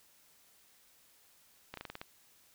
slowing click train, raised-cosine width 0.3 ms, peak -26 dBFS, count 7, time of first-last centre 1.74-2.015 s, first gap 33 ms, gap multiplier 1.13, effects white hiss -65 dBFS RMS until 2.54 s

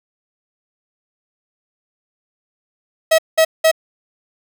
45% pulse tone bursts, 642 Hz, E5, 46 cents flat, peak -9 dBFS, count 3, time 3.11-3.715 s, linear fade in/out 10 ms, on 75 ms, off 190 ms, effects none

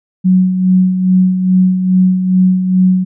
sine tone with tremolo, 185 Hz, F#3, in tune, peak -5 dBFS, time 0.24-3.05 s, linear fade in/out 20 ms, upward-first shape sine, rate 2.4 Hz, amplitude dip 55%, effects none

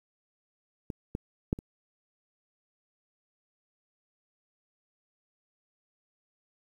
clicks, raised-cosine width 3 ms, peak -22 / -19 / -13 / -27 dBFS, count 4, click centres 0.902 / 1.151 / 1.529 / 1.589 s, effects 9-bit

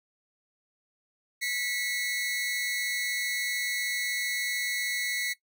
sawtooth tone pair together, 1966 / 2179 Hz, B6 / C#7, -8 / -30 cents, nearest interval major second, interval 178 cents, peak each -28 / -28 dBFS, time 1.41-5.34 s, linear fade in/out 20 ms, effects noise-tail reverb RT60 0.1 s tail -17 dB re dry

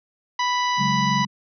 harmonic tone, 987.8 Hz, B5, in tune, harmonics 1 / 2 / 3 / 4 / 5 / 6, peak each -21 / -27 / -31 / -33 / -35 / -37 dBFS, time 0.39-1.25 s, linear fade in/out 5 ms
sine chord, C# suspended fourth, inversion none, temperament equal, 138.59 / 185 / 207.7 Hz, C#3 / F#3 / G#3, 0 / 0 / 0 cents, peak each -26 dBFS, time 0.77-1.27 s, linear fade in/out 50 ms
effects none

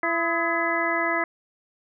harmonic tone with a mistuned harmonic, 335.8 Hz, E4, 32 cents sharp, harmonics 1 / 2 / 3 / 4 / 5 / 6, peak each -30 / -28 / -30 / -29 / -29 / -27 dBFS, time 0.03-1.24 s, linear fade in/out 2 ms, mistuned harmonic 4, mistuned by -87 cents, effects none

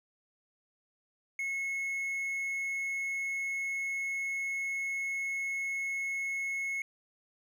triangle tone, 2182 Hz, C#7, 28 cents flat, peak -30 dBFS, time 1.39-6.82 s, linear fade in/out 2 ms, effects none

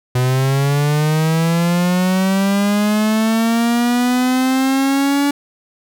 45% pulse linear sweep, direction up, 124.3 to 285.9 Hz, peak -13 dBFS, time 0.15-5.31 s, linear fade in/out 5 ms, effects none

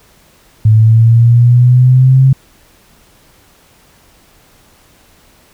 sine linear sweep, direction up, 107.9 to 134.3 Hz, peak -3 dBFS, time 0.65-2.33 s, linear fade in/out 5 ms, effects pink hiss -47 dBFS RMS until 5.53 s

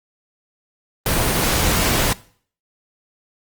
pink noise, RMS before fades -18 dBFS, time 1.06-2.13 s, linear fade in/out 2 ms, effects noise-tail reverb RT60 0.5 s tail -20 dB re dry + Opus 24 kbps

